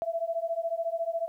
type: beating tone pair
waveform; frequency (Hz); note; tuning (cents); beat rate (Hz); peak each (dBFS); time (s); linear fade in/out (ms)
sine; 659.3 / 673.3; E5 / E5; 0 / +36; 14; -31; 0.02-1.28; 0
effects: 11-bit